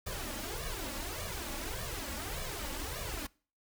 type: noise with flanger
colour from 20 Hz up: pink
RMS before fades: -39 dBFS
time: 0.06-3.27 s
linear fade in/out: 10 ms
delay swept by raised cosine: 1.7 to 3.6 ms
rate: 1.7 Hz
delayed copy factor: +0.9
effects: noise-tail reverb RT60 0.4 s tail -24 dB re dry